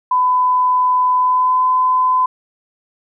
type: tone with pitch glide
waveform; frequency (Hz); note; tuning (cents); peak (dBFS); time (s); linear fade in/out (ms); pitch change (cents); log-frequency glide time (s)
sine; 1004 to 1015.7; B5 to B5; +28 to +48; -11; 0.11-2.26; 5; +20; 1.16-1.65
effects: none